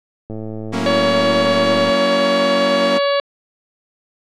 click train, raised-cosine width 2 ms, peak -16 dBFS, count 175, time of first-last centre 0.3-1.896 s, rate 109 Hz
sawtooth chord, F# dominant seventh, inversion none, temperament equal, 185 / 233.1 / 277.2 / 329.6 Hz, F#3 / A#3 / C#4 / E4, 0 / 0 / 0 / 0 cents, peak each -22 / -18 / -20 / -24 dBFS, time 0.72-2.99 s, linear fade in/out 20 ms
harmonic tone, 564 Hz, C#5, 30 cents sharp, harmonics 1 / 2 / 3 / 4 / 5 / 6 / 7 / 8, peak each -15 / -22 / -27 / -30 / -30 / -29 / -30 / -30 dBFS, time 0.86-3.2 s, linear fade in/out 2 ms
effects low-pass 7000 Hz 12 dB/octave

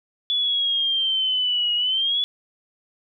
sine exponential two-way sweep, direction down then up, 3437 to 2882 to 3437 Hz, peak -19 dBFS, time 0.3-2.24 s, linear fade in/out 0 ms, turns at 1.75 s, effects none

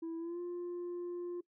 sine tone with pitch glide, 329.6 to 351.2 Hz, E4 to F4, 0 to +10 cents, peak -35 dBFS, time 0.02-1.41 s, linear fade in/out 10 ms, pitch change +110 cents, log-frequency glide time 0.18-0.4 s, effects noise-tail reverb RT60 0.1 s tail -21 dB re dry + tanh soft clip ceiling -37 dBFS

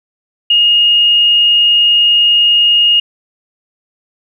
sine tone, 2855 Hz, F7, 37 cents sharp, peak -6 dBFS, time 0.5-3 s, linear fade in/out 5 ms, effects 8-bit

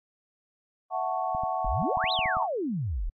sine chord, F# minor seventh, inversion third, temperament equal, 659.3 / 740 / 880 / 1108.7 Hz, E5 / F#5 / A5 / C#6, 0 / 0 / 0 / 0 cents, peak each -34 / -29 / -34 / -34 dBFS, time 0.9-2.48 s, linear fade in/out 50 ms
clicks, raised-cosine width 5 ms, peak -27 dBFS, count 9, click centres 1.349 / 1.436 / 1.647 / 1.823 / 1.972 / 2.041 / 2.191 / 2.258 / 2.369 s
sine exponential two-way sweep, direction up then down, 32.7 to 4186 to 32.7 Hz, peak -27 dBFS, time 1.65-3.1 s, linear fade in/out 10 ms, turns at 2.12 s
effects AAC 48 kbps

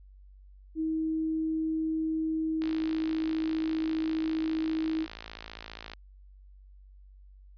sine tone, 318.1 Hz, D#4, 38 cents sharp, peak -27 dBFS, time 0.75-5.07 s, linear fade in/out 50 ms
click train, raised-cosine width 0.2 ms, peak -23 dBFS, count 183, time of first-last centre 2.62-5.935 s, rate 54.9 Hz
effects added 48 Hz sine -50 dBFS peak until 7.57 s + resampled to 11025 Hz

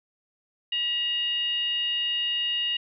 sine tone with frequency modulation, 2850 Hz, F7, 34 cents sharp, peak -24 dBFS, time 0.72-2.77 s, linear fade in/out 5 ms, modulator 923 Hz, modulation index 0.39, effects none

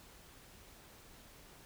silence, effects pink hiss -58 dBFS RMS until 1.65 s

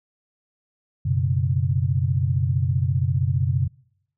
sine chord, F# suspended fourth, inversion none, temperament equal, 92.5 / 123.47 / 138.59 Hz, F#2 / B2 / C#3, 0 / 0 / 0 cents, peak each -23 dBFS, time 1.05-3.68 s, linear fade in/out 10 ms, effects noise-tail reverb RT60 0.8 s tail -26 dB re dry

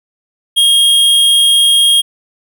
square tone, 3252 Hz, G#7, 37 cents flat, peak -7 dBFS, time 0.56-2.02 s, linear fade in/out 20 ms, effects none

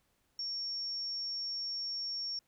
sine tone, 5500 Hz, F8, 27 cents flat, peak -35 dBFS, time 0.39-2.39 s, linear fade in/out 2 ms, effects pink hiss -75 dBFS RMS until 2.47 s

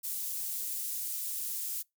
pink high-pass noise, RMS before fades -36 dBFS, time 0.03-1.83 s, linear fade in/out 20 ms, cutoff 11000 Hz, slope 12 dB/octave, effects noise-tail reverb RT60 0.2 s tail -26 dB re dry

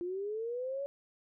sine linear sweep, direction up, 343.6 to 568 Hz, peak -34 dBFS, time 0.01-0.86 s, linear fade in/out 0 ms, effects none

